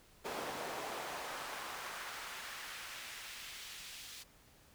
brown noise with high-pass filter sweep, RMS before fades -45 dBFS, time 0.24-4.24 s, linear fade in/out 20 ms, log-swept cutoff 490 to 3700 Hz, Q 0.97, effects pink hiss -64 dBFS RMS until 4.74 s

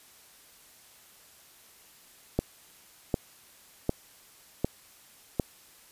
click train, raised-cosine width 2 ms, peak -11 dBFS, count 5, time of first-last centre 2.39-5.398 s, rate 1.33 Hz, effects white hiss -56 dBFS RMS until 5.91 s + resampled to 32000 Hz

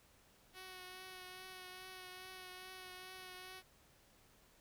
5% pulse tone with vibrato, 370 Hz, F#4, in tune, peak -39 dBFS, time 0.53-3.63 s, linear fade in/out 50 ms, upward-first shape triangle, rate 2.4 Hz, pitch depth 21 cents each way, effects pink hiss -68 dBFS RMS until 4.6 s

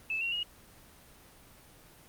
sine tone with pitch steps, 2621 / 2745 / 2875 Hz, E7 / F7 / F7, -11 / -31 / +50 cents, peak -30 dBFS, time 0.1-0.43 s, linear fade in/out 2 ms, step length 110 ms, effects pink hiss -56 dBFS RMS until 2.08 s + Opus 24 kbps

